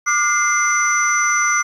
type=tone cluster; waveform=sine; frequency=1186 / 1431 / 2081 / 5980 Hz; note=D6 / F6 / C7 / F#8; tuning=+17 / +42 / -10 / +17 cents; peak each=-19 dBFS; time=0.06-1.63 s; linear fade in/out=20 ms; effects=tanh soft clip ceiling -6 dBFS + 8-bit